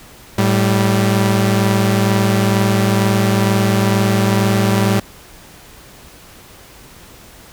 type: tone pair together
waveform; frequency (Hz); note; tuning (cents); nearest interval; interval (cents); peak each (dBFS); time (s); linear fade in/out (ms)
sawtooth; 108.53 / 194.9; A2 / G3; -23 / -10; minor seventh; 1013; -11; 0.38-5; 5
effects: pink hiss -41 dBFS RMS until 7.52 s